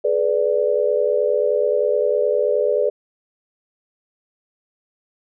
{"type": "chord", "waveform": "sine", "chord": "G# diminished", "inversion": "none", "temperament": "equal with one note detuned", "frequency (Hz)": [424.3, 493.9, 587.3], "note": ["G#4", "B4", "D5"], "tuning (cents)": [37, 0, 0], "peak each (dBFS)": -20, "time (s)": [0.04, 2.9], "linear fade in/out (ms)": 10, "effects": []}